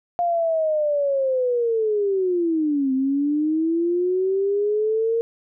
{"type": "linear two-way sweep", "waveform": "sine", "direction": "down then up", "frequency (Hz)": [704, 260, 463.6], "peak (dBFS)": -18, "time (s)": [0.19, 5.21], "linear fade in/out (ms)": 0, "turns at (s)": 2.93, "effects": []}